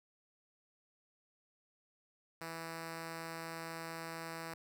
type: tone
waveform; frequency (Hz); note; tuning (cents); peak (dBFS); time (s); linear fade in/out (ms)
5% pulse; 164.3; E3; -5; -31; 2.41-4.54; 2
effects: none